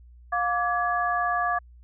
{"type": "tone cluster", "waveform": "sine", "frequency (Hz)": [708, 1164, 1683], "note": ["F5", "D6", "G#6"], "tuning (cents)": [23, -16, 23], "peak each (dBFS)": [-26, -26, -29], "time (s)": [0.32, 1.59], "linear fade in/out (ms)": 10, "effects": ["added 60 Hz sine -47 dBFS peak until 1.83 s"]}